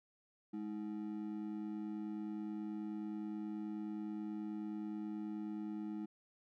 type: ring-modulated tone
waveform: triangle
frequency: 263.5 Hz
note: C4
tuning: 12 cents sharp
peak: -35 dBFS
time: 0.53-6.06 s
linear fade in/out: 10 ms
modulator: 54.7 Hz
effects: none